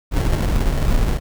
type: noise with sample-and-hold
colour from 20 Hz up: brown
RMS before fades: -17 dBFS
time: 0.11-1.2 s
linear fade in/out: 50 ms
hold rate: 1225 Hz
effects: none